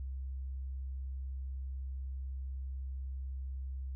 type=tone; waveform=sine; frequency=66 Hz; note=C2; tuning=16 cents sharp; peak=-37 dBFS; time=0-3.95 s; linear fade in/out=0 ms; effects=none